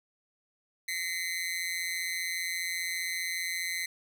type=tone with amplitude modulation; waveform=sawtooth; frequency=2047 Hz; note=C7; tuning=38 cents flat; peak=-24 dBFS; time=0.88-3.86 s; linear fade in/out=5 ms; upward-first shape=sine; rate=175 Hz; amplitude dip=90%; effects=none